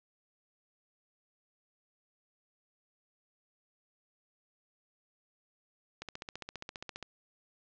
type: click train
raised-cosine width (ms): 0.2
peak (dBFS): -23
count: 16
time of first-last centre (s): 6.02-7.027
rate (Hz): 14.9
effects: low-pass 6000 Hz 12 dB/octave